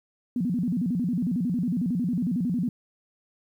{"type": "tone with vibrato", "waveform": "sine", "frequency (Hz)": 207.7, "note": "G#3", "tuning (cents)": 0, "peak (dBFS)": -23, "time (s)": [0.36, 2.69], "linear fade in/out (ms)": 2, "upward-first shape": "square", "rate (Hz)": 11, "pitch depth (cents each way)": 290, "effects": ["10-bit"]}